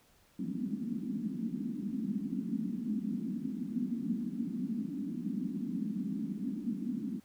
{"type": "band-pass noise", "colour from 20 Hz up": "white", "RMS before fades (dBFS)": -36, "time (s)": [0.39, 7.2], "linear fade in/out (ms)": 5, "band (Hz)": [190, 260], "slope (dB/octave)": 48, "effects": ["pink hiss -66 dBFS RMS until 7.24 s"]}